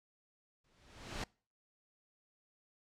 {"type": "noise with exponential growth", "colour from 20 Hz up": "pink", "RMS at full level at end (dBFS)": -37, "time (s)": [0.64, 1.24], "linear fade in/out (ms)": 5, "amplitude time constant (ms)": 130, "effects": ["noise-tail reverb RT60 0.4 s tail -25 dB re dry", "low-pass 6000 Hz 12 dB/octave"]}